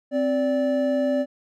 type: tone pair together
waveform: triangle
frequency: 261.6 / 581.4 Hz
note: C4 / D5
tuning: 0 / -18 cents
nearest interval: octave + major second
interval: 1382 cents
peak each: -21 / -20 dBFS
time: 0.11-1.26 s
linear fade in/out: 50 ms
effects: none